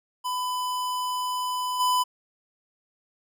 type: tone with level steps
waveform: square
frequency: 1001 Hz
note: B5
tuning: 23 cents sharp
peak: -27 / -21 dBFS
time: 0.24-2.04 s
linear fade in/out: 20 ms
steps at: 1.79 s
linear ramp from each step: 20 ms
effects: none